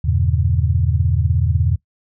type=chord; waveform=sine; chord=E diminished seventh; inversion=none; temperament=just; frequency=82.41 / 98.89 / 118.67 / 142.4 Hz; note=E2 / G2 / Bb2 / Db3; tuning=0 / +16 / +31 / +47 cents; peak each=-17 / -20 / -21 / -22 dBFS; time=0.04-1.76 s; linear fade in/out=10 ms; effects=noise-tail reverb RT60 0.1 s tail -18 dB re dry